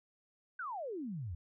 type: exponential sweep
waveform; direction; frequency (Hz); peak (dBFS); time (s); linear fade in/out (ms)
sine; down; 1568 to 77.78; -38; 0.59-1.35; 5
effects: none